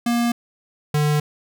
square tone pair in turn, 236.9 / 149.24 Hz, A#3 / D3, +28 / +28 cents, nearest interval minor sixth, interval 800 cents, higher first, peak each -18 / -17 dBFS, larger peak second, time 0.06-0.32 / 0.94-1.2 s, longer neither, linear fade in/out 5 ms, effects none

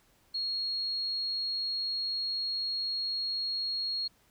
sine tone, 4296 Hz, C8, 45 cents sharp, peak -30 dBFS, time 0.34-4.08 s, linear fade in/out 10 ms, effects pink hiss -66 dBFS RMS until 4.3 s

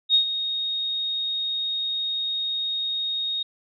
sine tone with ADSR envelope, 3729 Hz, A#7, in tune, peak -13 dBFS, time 0.09-3.43 s, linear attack 54 ms, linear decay 100 ms, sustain -11 dB, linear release 7 ms, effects none

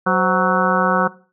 harmonic tone with a mistuned harmonic, 185.8 Hz, F#3, 7 cents sharp, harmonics 1 / 2 / 3 / 4 / 5 / 6 / 7 / 8, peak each -20 / -25 / -22 / -24 / -24 / -21 / -21 / -21 dBFS, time 0.06-1.08 s, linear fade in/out 10 ms, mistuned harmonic 3, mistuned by -99 cents, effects noise-tail reverb RT60 0.4 s tail -19 dB re dry

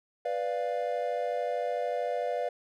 triangle chord, B diminished, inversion none, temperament equal, 493.9 / 587.3 / 698.5 Hz, B4 / D5 / F5, 0 / 0 / 0 cents, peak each -31 dBFS, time 0.25-2.49 s, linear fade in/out 5 ms, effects none

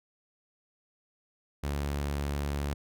sawtooth tone, 71.5 Hz, D2, 46 cents flat, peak -26 dBFS, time 1.63-2.74 s, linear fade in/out 10 ms, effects none

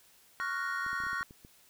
triangle chord, Gb major seventh, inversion second, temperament equal, 1108.7 / 1396.9 / 1480 / 1864.7 Hz, Db6 / F6 / Gb6 / Bb6, 0 / 0 / 0 / 0 cents, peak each -36 dBFS, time 0.4-1.23 s, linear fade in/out 0 ms
clicks, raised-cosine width 3 ms, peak -38 dBFS, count 9, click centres 0.864 / 0.931 / 1.003 / 1.037 / 1.067 / 1.131 / 1.21 / 1.309 / 1.449 s
effects white hiss -62 dBFS RMS until 1.69 s

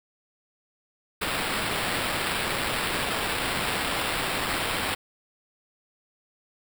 white noise with sample-and-hold, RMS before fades -28 dBFS, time 1.21-4.95 s, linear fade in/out 10 ms, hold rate 6300 Hz, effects none

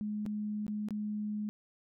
sine tone with dropouts, 210.3 Hz, G#3, 22 cents sharp, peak -33 dBFS, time 0.01-1.49 s, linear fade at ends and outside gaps 0 ms, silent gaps 0.255-0.263 / 0.666-0.68 / 0.886-0.907 s, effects none

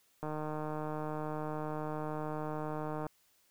click train, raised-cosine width 1 ms, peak -25 dBFS, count 435, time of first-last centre 0.23-3.067 s, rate 153 Hz, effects white hiss -70 dBFS RMS until 3.5 s

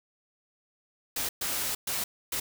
white noise bursts at uneven times, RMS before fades -31 dBFS, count 4, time 1.16-1.29 / 1.41-1.75 / 1.87-2.04 / 2.32-2.4 s, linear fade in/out 5 ms, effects none

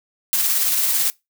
blue noise with tremolo, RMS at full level -18 dBFS, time 0.33-1.1 s, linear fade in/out 0 ms, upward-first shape square, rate 18 Hz, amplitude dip 25%, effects noise-tail reverb RT60 0.2 s tail -22 dB re dry

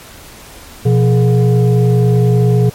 sine tone with frequency modulation, 123.47 Hz, B2, in tune, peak -7 dBFS, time 0.85-2.7 s, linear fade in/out 10 ms, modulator 297 Hz, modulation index 0.84, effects pink hiss -36 dBFS RMS until 2.74 s + MP3 64 kbps

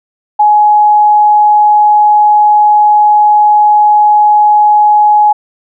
sine tone, 840 Hz, G#5, 19 cents sharp, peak -3 dBFS, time 0.39-5.33 s, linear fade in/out 10 ms, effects none

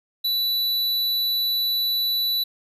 square tone, 3960 Hz, B7, 4 cents sharp, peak -21 dBFS, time 0.24-2.44 s, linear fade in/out 10 ms, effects resampled to 32000 Hz + 10-bit

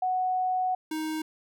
sine / square tone pair in turn, 740 / 313.1 Hz, F#5 / D#4, 0 / +11 cents, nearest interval octave + minor third, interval 1489 cents, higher first, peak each -24 / -30 dBFS, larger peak first, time 0.02-0.75 / 0.91-1.22 s, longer first, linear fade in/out 5 ms, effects none

